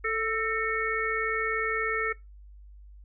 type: harmonic tone with a mistuned harmonic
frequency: 441.6 Hz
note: A4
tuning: 6 cents sharp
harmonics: 1 / 3 / 4 / 5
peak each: -31 / -31 / -31 / -31 dBFS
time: 0.04-2.13 s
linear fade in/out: 10 ms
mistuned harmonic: 4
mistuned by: +54 cents
effects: noise-tail reverb RT60 0.2 s tail -21 dB re dry + added 50 Hz sine -46 dBFS peak until 3.04 s